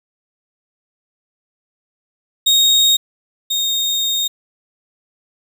35% pulse tone pair in turn, 3729 / 3703 Hz, A#7 / A#7, 0 / -12 cents, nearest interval unison, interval 12 cents, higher first, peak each -8 / -14 dBFS, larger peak first, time 2.46-2.97 / 3.5-4.28 s, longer second, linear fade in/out 10 ms, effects 8-bit

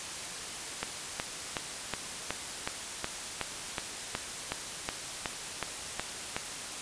click train, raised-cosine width 0.3 ms, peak -14 dBFS, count 16, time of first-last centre 0.83-6.365 s, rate 2.71 Hz, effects white hiss -39 dBFS RMS until 6.81 s + resampled to 22050 Hz

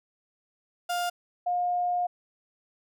35% pulse / sine tone pair in turn, 704 / 712.2 Hz, F5 / F5, +14 / +34 cents, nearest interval unison, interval 20 cents, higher second, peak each -25 / -24 dBFS, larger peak second, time 0.89-1.1 / 1.46-2.07 s, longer second, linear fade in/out 10 ms, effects none

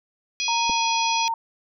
harmonic tone, 830.6 Hz, G#5, in tune, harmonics 3 / 4 / 5 / 6 / 7, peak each -27 / -29 / -33 / -31 / -30 dBFS, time 0.4-1.28 s, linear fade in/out 0 ms
sine tone with pitch glide, 927 to 914.2 Hz, A#5 to A#5, -10 to -34 cents, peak -22 dBFS, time 0.48-1.34 s, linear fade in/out 2 ms, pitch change -24 cents, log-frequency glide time 0.69-0.83 s
clicks, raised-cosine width 2 ms, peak -21 dBFS, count 2, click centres 0.695 / 0.699 s
effects none

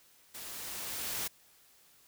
white noise with level ramp, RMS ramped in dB -45 to -35 dBFS, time 0.34-1.28 s, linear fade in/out 10 ms, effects white hiss -63 dBFS RMS until 2.07 s

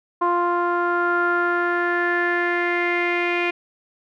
sawtooth tone with low-pass filter sweep, 349.2 Hz, F4, in tune, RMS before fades -21 dBFS, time 0.21-3.51 s, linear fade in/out 10 ms, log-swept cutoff 1100 to 2400 Hz, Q 6.3, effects none

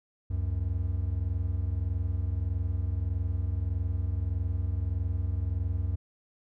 triangle tone pair together, 70.7 / 92.33 Hz, C#2 / F#2, +35 / -3 cents, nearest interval perfect fourth, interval 462 cents, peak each -29 / -27 dBFS, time 0.3-5.96 s, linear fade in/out 10 ms, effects none

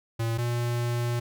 square tone pair in turn, 114.6 / 119.74 Hz, A#2 / A#2, -29 / +47 cents, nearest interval minor second, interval 76 cents, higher second, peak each -26 dBFS, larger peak neither, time 0.19-0.38 / 0.38-1.2 s, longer second, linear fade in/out 10 ms, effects none

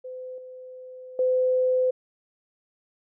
sine tone with level steps, 510 Hz, C5, 44 cents flat, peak -34 / -39 / -19 dBFS, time 0.04-1.91 s, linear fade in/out 10 ms, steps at 0.38 / 1.19 s, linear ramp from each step 2 ms, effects none

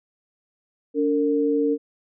sine tone pair together, 287.5 / 456 Hz, D4 / A#4, -37 / -38 cents, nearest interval minor sixth, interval 799 cents, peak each -21 / -21 dBFS, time 0.94-1.78 s, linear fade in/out 50 ms, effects none

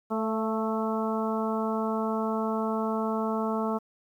harmonic tone with a mistuned harmonic, 220 Hz, A3, in tune, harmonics 1 / 2 / 3 / 4 / 5 / 6, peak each -29 / -32 / -34 / -35 / -36 / -37 dBFS, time 0.1-3.79 s, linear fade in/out 20 ms, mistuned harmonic 3, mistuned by +22 cents, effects 10-bit

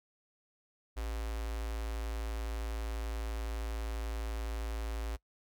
square tone with notch filter, 55.5 Hz, A1, 16 cents sharp, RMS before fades -37 dBFS, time 0.96-5.17 s, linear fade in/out 20 ms, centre 150 Hz, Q 0.62, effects noise-tail reverb RT60 0.1 s tail -22 dB re dry

